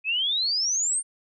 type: exponential sweep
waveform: sine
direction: up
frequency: 2500 to 9000 Hz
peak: -22 dBFS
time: 0.04-1.03 s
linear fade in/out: 50 ms
effects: none